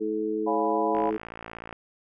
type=harmonic tone; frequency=108 Hz; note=A2; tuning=32 cents flat; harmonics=2 / 3 / 4; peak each=-36 / -29 / -28 dBFS; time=0-1.18 s; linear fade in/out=20 ms
type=chord; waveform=sine; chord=C# dominant seventh; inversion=none; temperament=equal; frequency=554.4 / 698.5 / 830.6 / 987.8 Hz; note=C#5 / E#5 / G#5 / B5; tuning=0 / 0 / 0 / 0 cents; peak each=-31 / -29 / -31 / -29 dBFS; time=0.46-1.11 s; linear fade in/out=20 ms
type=click train; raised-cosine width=0.5 ms; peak=-23 dBFS; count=45; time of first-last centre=0.95-1.727 s; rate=56.6 Hz
effects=none